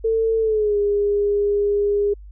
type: tone with pitch glide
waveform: sine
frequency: 448.1 to 408.5 Hz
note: A4 to G#4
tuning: +32 to -29 cents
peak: -16 dBFS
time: 0.04-2.14 s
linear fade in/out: 10 ms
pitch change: -161 cents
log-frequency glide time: 0.39-0.78 s
effects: added 50 Hz sine -37 dBFS peak until 2.31 s